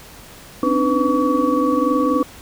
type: tone cluster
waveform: sine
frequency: 259.9 / 283.3 / 304.2 / 499 / 1133 Hz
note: C4 / C#4 / D#4 / B4 / C#6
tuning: -11 / +38 / -39 / +18 / +37 cents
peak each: -21 dBFS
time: 0.63-2.23 s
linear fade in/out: 2 ms
effects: pink hiss -41 dBFS RMS until 2.41 s